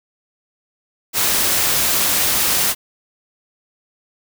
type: noise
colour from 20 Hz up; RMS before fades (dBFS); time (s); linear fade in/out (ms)
white; -17; 1.13-2.75; 50
effects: none